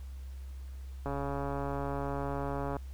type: click train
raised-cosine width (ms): 1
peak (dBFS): -22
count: 240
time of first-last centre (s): 1.06-2.767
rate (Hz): 140
effects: added 66 Hz sine -40 dBFS peak until 2.93 s + pink hiss -62 dBFS RMS until 2.93 s